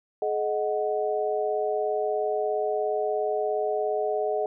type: tone cluster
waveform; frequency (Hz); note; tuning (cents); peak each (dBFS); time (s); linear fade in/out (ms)
sine; 424.8 / 622 / 739; G#4 / D#5 / F#5; +39 / -1 / -2; -27 / -28 / -30; 0.22-4.46; 2
effects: none